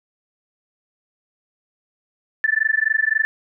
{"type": "tone with amplitude modulation", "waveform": "sine", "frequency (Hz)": 1760, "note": "A6", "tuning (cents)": 0, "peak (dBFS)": -12, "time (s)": [2.44, 3.25], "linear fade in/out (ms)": 0, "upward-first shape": "sine", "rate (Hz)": 23.8, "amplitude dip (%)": 100, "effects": []}